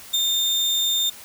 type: tone with ADSR envelope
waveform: 35% pulse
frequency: 3622 Hz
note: A7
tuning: 49 cents sharp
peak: -15 dBFS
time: 0.13-1.1 s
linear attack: 13 ms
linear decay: 23 ms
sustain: -2 dB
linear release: 8 ms
effects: white hiss -42 dBFS RMS until 1.24 s